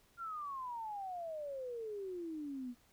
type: exponential sweep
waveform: sine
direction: down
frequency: 1406 to 237.6 Hz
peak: -40 dBFS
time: 0.17-2.75 s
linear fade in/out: 50 ms
effects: pink hiss -69 dBFS RMS until 2.92 s